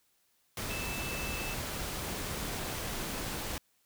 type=tone in noise; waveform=sine; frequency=2637 Hz; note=E7; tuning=in tune; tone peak=-40 dBFS; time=0.7-1.54 s; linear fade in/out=2 ms; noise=pink; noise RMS=-37 dBFS; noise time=0.57-3.58 s; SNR=-6 dB; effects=white hiss -72 dBFS RMS until 3.85 s